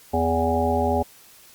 harmonic tone, 82.41 Hz, E2, in tune, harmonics 1 / 3 / 5 / 7 / 9 / 10, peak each -26 / -26 / -26 / -26 / -26 / -26 dBFS, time 0.13-1.03 s, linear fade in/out 10 ms, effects white hiss -50 dBFS RMS until 1.54 s + Opus 48 kbps

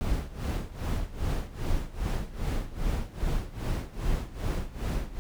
brown noise with tremolo, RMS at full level -27 dBFS, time 0.01-5.19 s, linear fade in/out 0 ms, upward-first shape sine, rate 2.5 Hz, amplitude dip 85%, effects none

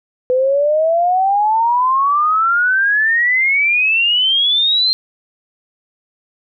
sine exponential sweep, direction up, 499.3 to 4186 Hz, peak -11 dBFS, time 0.3-4.93 s, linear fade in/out 0 ms, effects none

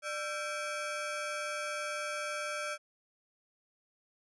25% pulse ring-modulated tone, 972 Hz, B5, 28 cents flat, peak -28 dBFS, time 0.02-2.78 s, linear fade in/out 50 ms, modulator 375 Hz, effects resampled to 24000 Hz

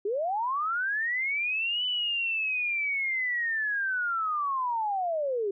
sine linear two-way sweep, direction up then down, 381.5 to 3011 to 381.5 Hz, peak -26 dBFS, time 0.05-5.51 s, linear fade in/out 5 ms, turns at 1.85 s, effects none

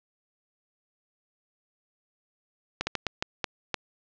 slowing click train, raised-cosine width 0.2 ms, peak -9 dBFS, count 7, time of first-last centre 2.81-3.743 s, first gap 60 ms, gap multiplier 1.38, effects low-pass 5000 Hz 12 dB/octave

